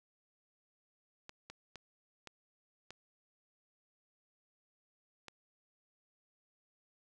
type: clicks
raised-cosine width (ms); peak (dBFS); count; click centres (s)
0.2; -30; 6; 1.294 / 1.5 / 1.757 / 2.273 / 2.906 / 5.283
effects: none